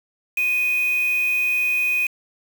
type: tone with quantisation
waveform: sine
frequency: 2489 Hz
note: D#7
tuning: in tune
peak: -18 dBFS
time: 0.37-2.07 s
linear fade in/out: 5 ms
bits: 5
effects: none